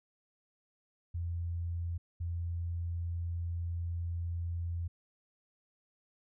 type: tone bursts at uneven times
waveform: sine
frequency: 85.4 Hz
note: F2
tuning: 38 cents flat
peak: -33 dBFS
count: 2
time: 1.14-1.98 / 2.2-4.88 s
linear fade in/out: 10 ms
effects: none